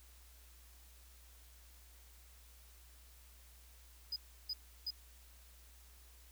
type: tone bursts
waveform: triangle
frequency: 4978 Hz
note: D#8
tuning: in tune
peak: -36 dBFS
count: 3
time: 4.12-4.906 s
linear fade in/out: 5 ms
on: 42 ms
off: 330 ms
effects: added 60 Hz sine -59 dBFS peak until 6.31 s + white hiss -64 dBFS RMS until 6.31 s